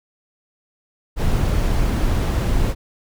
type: noise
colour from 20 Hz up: brown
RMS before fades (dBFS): -18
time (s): 1.16-2.75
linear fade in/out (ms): 50
effects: none